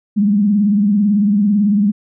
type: tone with vibrato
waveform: sine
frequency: 204.8 Hz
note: G#3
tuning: 24 cents flat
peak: -10 dBFS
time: 0.16-1.92 s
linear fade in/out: 20 ms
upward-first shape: triangle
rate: 18 Hz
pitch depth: 110 cents each way
effects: none